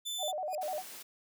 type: tone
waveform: sawtooth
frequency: 3520 Hz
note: A7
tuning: in tune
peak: -32 dBFS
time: 0.05-0.32 s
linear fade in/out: 20 ms
type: tone with vibrato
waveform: sine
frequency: 672 Hz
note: E5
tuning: 33 cents sharp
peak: -33 dBFS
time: 0.18-0.83 s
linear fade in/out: 50 ms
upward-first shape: square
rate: 10 Hz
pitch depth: 180 cents each way
type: tone with exponential growth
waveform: 10% pulse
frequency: 2456 Hz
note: D#7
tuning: 23 cents flat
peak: -31 dBFS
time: 0.46-0.55 s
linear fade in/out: 1 ms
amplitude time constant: 18 ms
type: high-pass noise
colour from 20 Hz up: white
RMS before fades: -47 dBFS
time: 0.61-1.03 s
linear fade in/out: 10 ms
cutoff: 190 Hz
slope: 12 dB/octave
effects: none